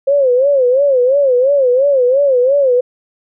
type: tone with vibrato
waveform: sine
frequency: 530 Hz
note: C5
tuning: 22 cents sharp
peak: -8 dBFS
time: 0.07-2.81 s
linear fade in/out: 10 ms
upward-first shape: sine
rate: 2.9 Hz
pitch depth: 140 cents each way
effects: none